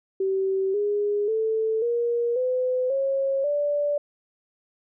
sine tone with pitch steps, 384.4 / 412 / 441.6 / 473.3 / 507.2 / 543.6 / 582.6 Hz, G4 / G#4 / A4 / A#4 / B4 / C#5 / D5, -34 / -14 / +6 / +26 / +46 / -34 / -14 cents, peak -21 dBFS, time 0.2-3.98 s, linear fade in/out 5 ms, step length 540 ms, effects none

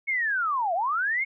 sine linear two-way sweep, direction down then up, 2217 to 649 to 2217 Hz, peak -23 dBFS, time 0.07-1.25 s, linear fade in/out 20 ms, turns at 0.74 s, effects none

